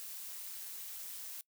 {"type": "noise with amplitude modulation", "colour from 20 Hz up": "blue", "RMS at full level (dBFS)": -43, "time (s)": [0, 1.41], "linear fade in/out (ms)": 0, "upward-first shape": "sine", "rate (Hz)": 185, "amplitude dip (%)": 50, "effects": ["noise-tail reverb RT60 0.1 s tail -22 dB re dry"]}